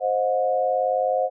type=chord; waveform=sine; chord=C diminished; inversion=none; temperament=equal with one note detuned; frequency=523.3 / 622.3 / 722.3 Hz; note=C5 / Eb5 / Gb5; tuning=0 / 0 / -42 cents; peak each=-23 / -25 / -23 dBFS; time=0-1.3 s; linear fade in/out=50 ms; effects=none

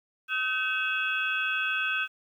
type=tone cluster; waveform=sine; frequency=1271 / 1535 / 2563 / 2750 / 3353 Hz; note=D#6 / G6 / E7 / F7 / G#7; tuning=+36 / -37 / -49 / -27 / +16 cents; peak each=-36 / -29 / -30 / -37 / -37 dBFS; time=0.28-2.08 s; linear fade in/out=50 ms; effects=10-bit

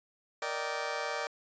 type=chord; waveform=20% pulse; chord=Eb major seventh; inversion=second; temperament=just; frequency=466.7 / 583.4 / 622.3 / 777.8 Hz; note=Bb4 / D5 / Eb5 / G5; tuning=+2 / -12 / 0 / -14 cents; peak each=-35 / -32 / -36 / -34 dBFS; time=0.42-1.27 s; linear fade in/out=2 ms; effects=resampled to 16000 Hz

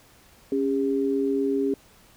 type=tone pair together; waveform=sine; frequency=276.1 / 403.9 Hz; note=C#4 / G#4; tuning=-7 / -48 cents; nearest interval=perfect fifth; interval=659 cents; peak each=-24 dBFS; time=0.52-1.74 s; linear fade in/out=2 ms; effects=pink hiss -55 dBFS RMS until 2.16 s

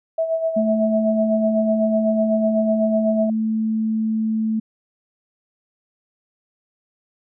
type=tone with tremolo; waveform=sine; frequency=651 Hz; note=E5; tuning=22 cents flat; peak=-16 dBFS; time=0.18-3.3 s; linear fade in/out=5 ms; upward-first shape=sine; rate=8 Hz; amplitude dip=60%
type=tone; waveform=sine; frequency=220 Hz; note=A3; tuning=in tune; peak=-18 dBFS; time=0.56-4.6 s; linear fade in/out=10 ms
effects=none

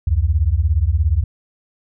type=beating tone pair; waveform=sine; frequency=69.3 / 86.3 Hz; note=C#2 / F2; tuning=0 / -20 cents; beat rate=17 Hz; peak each=-16 dBFS; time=0.07-1.24 s; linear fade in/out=5 ms; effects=none

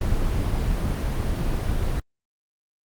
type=noise; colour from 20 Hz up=brown; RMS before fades=-23 dBFS; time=0.01-2 s; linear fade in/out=5 ms; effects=Opus 24 kbps

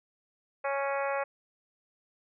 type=harmonic tone; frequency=277.2 Hz; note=C#4; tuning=in tune; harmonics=2 / 3 / 4 / 5 / 6 / 7 / 8 / 9; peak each=-31 / -35 / -37 / -39 / -41 / -42 / -43 / -44 dBFS; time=0.64-1.24 s; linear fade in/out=10 ms; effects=none

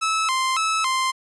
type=tone with vibrato; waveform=sawtooth; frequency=1167 Hz; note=D6; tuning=11 cents flat; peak=-16 dBFS; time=0.01-1.12 s; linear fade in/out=20 ms; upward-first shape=square; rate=1.8 Hz; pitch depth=190 cents each way; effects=resampled to 24000 Hz

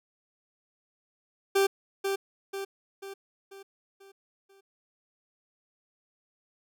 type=tone with echo; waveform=40% pulse; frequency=392 Hz; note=G4; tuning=in tune; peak=-20 dBFS; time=1.55-1.67 s; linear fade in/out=10 ms; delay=490 ms; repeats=6; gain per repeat=-6 dB; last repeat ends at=4.61 s; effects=none

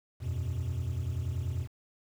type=chord; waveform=triangle; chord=E suspended second; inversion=none; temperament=equal; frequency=82.41 / 92.5 / 123.47 Hz; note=E2 / F#2 / B2; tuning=0 / 0 / 0 cents; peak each=-32 dBFS; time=0.2-1.68 s; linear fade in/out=50 ms; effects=tanh soft clip ceiling -24 dBFS + 9-bit

